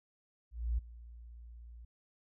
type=tone with ADSR envelope; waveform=sine; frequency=58.27 Hz; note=A#1; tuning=in tune; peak=-28 dBFS; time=0.51-1.85 s; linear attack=270 ms; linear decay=13 ms; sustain=-20 dB; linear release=5 ms; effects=none